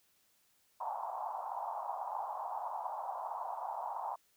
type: band-pass noise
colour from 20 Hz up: pink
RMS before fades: -40 dBFS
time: 0.8-4.16 s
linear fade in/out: 10 ms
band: 730 to 1000 Hz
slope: 48 dB/octave
effects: white hiss -72 dBFS RMS until 4.36 s